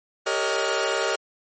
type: tone cluster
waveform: sawtooth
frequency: 393.4 / 458.5 / 560 / 628 / 1424 Hz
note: G4 / A#4 / C#5 / D#5 / F6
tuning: +6 / -29 / +18 / +16 / +33 cents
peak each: -25 dBFS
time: 0.26-1.16 s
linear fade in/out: 10 ms
effects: MP3 32 kbps